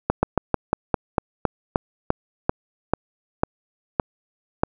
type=slowing click train; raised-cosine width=1 ms; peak=-3 dBFS; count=15; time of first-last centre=0.1-4.635 s; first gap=130 ms; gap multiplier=1.13; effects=none